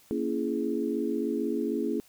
sine chord, A# half-diminished seventh, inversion none, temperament just, 233.1 / 279.7 / 335.6 / 419.5 Hz, A#3 / C#4 / E4 / G#4, 0 / +16 / +31 / +17 cents, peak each -32 dBFS, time 0.11-2 s, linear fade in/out 0 ms, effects white hiss -59 dBFS RMS until 2.08 s

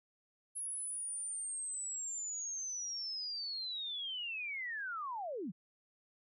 sine linear sweep, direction down, 10610 to 146.83 Hz, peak -38 dBFS, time 0.55-5.52 s, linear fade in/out 20 ms, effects none

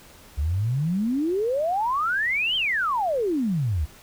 sine exponential two-way sweep, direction up then down, 67.6 to 3198 to 67.6 Hz, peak -21 dBFS, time 0.37-3.86 s, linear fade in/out 20 ms, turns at 2.56 s, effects pink hiss -49 dBFS RMS until 4.02 s

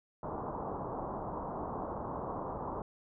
white low-pass noise, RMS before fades -39 dBFS, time 0.23-2.82 s, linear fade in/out 2 ms, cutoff 1100 Hz, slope 48 dB/octave, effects none

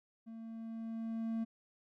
triangle tone with level ramp, 225.9 Hz, A3, 46 cents sharp, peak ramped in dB -44 to -31 dBFS, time 0.26-1.45 s, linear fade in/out 20 ms, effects none

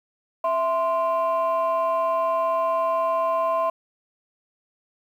sine tone pair together, 659.3 / 1042.3 Hz, E5 / C6, 0 / -7 cents, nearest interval minor sixth, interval 793 cents, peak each -21 dBFS, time 0.44-3.7 s, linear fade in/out 5 ms, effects tanh soft clip ceiling -16 dBFS + 9-bit

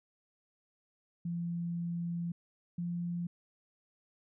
sine tone pair in turn, 171.1 / 173.19 Hz, F3 / F3, -35 / -14 cents, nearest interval unison, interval 21 cents, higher second, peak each -33 / -33 dBFS, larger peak neither, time 1.25-2.32 / 2.78-3.27 s, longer first, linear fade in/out 5 ms, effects none

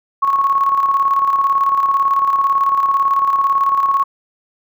sine tone with tremolo, 1101 Hz, C#6, 12 cents flat, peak -10 dBFS, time 0.22-4.04 s, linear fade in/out 10 ms, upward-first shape square, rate 18 Hz, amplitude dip 45%, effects none

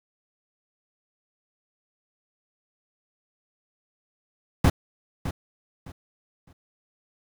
brown noise with echo, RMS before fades -17 dBFS, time 4.64-4.7 s, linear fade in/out 5 ms, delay 610 ms, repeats 3, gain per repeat -12 dB, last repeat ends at 6.53 s, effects none

